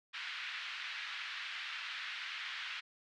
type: band-pass noise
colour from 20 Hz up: pink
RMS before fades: -43 dBFS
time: 0.13-2.81 s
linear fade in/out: 20 ms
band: 1500 to 3700 Hz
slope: 24 dB/octave
effects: none